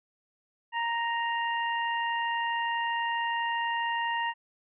harmonic tone, 932.3 Hz, A#5, in tune, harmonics 1 / 2 / 3, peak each -29 / -32 / -37 dBFS, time 0.72-4.34 s, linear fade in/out 50 ms, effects none

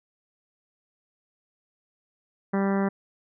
harmonic tone, 196.4 Hz, G3, 4 cents sharp, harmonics 1 / 2 / 3 / 4 / 5 / 6 / 7 / 8 / 9 / 10, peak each -23 / -29 / -33 / -35 / -37 / -39 / -40 / -41 / -42 / -43 dBFS, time 2.53-2.89 s, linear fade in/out 10 ms, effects none

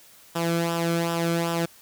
sawtooth tone with flanger, 168.2 Hz, E3, 35 cents sharp, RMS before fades -25 dBFS, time 0.35-1.66 s, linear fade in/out 10 ms, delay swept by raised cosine 0.46 to 1.1 ms, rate 2.6 Hz, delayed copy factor -0.65, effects white hiss -52 dBFS RMS until 1.81 s

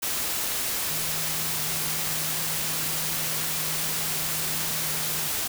sine tone in noise, 158 Hz, D#3, 27 cents sharp, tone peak -39 dBFS, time 0.9-5.29 s, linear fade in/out 10 ms, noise white, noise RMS -28 dBFS, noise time 0.02-5.48 s, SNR -14 dB, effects none

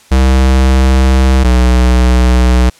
square tone pair in turn, 65.3 / 62.11 Hz, C2 / B1, -3 / +10 cents, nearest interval minor second, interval 87 cents, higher first, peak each -6 dBFS, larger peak neither, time 0.11-1.44 / 1.44-2.7 s, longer first, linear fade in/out 10 ms, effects white hiss -43 dBFS RMS until 2.79 s + low-pass 9000 Hz 12 dB/octave

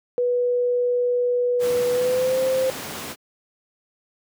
sine tone with pitch glide, 490 to 522.1 Hz, B4 to C5, -14 to -4 cents, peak -18 dBFS, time 0.18-2.7 s, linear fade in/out 0 ms, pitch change +110 cents, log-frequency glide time 1.88-2.4 s
pink noise, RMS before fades -32 dBFS, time 1.59-3.16 s, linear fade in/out 50 ms
effects high-pass 150 Hz 12 dB/octave

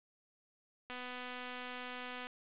click train, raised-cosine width 0.3 ms, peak -29 dBFS, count 342, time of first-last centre 0.9-2.269 s, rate 249 Hz, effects resampled to 8000 Hz + 10-bit

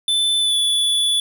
square tone with pitch glide, 3520 to 3444 Hz, A7 to A7, 0 to -38 cents, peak -16 dBFS, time 0.08-1.2 s, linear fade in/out 2 ms, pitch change -38 cents, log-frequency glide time 0.4-0.56 s, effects none

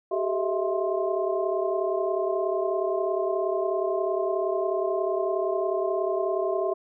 sine tone cluster, 383.4 / 420.3 / 638 / 669 / 1054 Hz, G4 / G#4 / D#5 / E5 / C6, -38 / +21 / +43 / +25 / +12 cents, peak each -27 / -33 / -30 / -29 / -35 dBFS, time 0.11-6.74 s, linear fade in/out 10 ms, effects none

